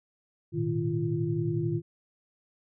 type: tone cluster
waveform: sine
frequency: 111.2 / 122.6 / 155.8 / 343.3 Hz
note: A2 / B2 / D#3 / F4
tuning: +19 / -12 / +3 / -30 cents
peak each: -33 / -33 / -30 / -31 dBFS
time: 0.52-1.82 s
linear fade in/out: 50 ms
effects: none